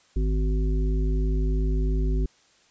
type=harmonic tone with a mistuned harmonic; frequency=51.5 Hz; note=G#1; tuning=14 cents flat; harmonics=1 / 3 / 5 / 7; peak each=-21 / -32 / -34 / -35 dBFS; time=0.16-2.26 s; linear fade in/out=5 ms; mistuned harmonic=7; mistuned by=+68 cents; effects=white hiss -60 dBFS RMS until 2.7 s + resampled to 16000 Hz